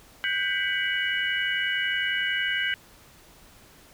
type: tone cluster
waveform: sine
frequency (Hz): 1490 / 1581 / 1986 / 2248 / 2937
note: F#6 / G6 / B6 / C#7 / F#7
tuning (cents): +12 / +14 / +9 / +24 / -13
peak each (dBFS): -36 / -28 / -30 / -32 / -30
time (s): 0.24-2.74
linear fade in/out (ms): 0
effects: pink hiss -53 dBFS RMS until 3.93 s